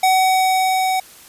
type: tone with level ramp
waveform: square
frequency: 753 Hz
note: F#5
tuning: 30 cents sharp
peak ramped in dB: -12 to -17 dBFS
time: 0.03-1 s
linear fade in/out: 5 ms
effects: white hiss -43 dBFS RMS until 1.28 s + resampled to 32000 Hz